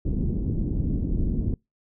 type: low-pass noise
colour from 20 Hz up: pink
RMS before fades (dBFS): -25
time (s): 0.05-1.54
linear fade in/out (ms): 2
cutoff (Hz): 310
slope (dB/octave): 24
effects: noise-tail reverb RT60 0.2 s tail -26 dB re dry